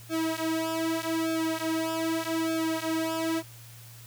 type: tone with flanger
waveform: sawtooth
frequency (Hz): 323.9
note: E4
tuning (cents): -30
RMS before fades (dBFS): -29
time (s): 0.09-3.43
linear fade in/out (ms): 50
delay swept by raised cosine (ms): 1 to 5.7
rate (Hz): 0.82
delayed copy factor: -0.95
effects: added 116 Hz sine -47 dBFS peak until 4.06 s + white hiss -51 dBFS RMS until 4.06 s